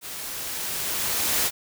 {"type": "noise with level ramp", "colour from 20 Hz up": "white", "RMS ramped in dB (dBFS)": [-36, -22], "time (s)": [0.01, 1.51], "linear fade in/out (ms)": 50, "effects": []}